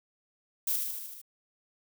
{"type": "noise with echo", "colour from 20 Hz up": "violet", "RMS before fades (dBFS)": -29, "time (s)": [0.67, 0.76], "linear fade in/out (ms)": 5, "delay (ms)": 76, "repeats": 6, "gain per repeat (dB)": -3, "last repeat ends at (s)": 1.216, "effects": []}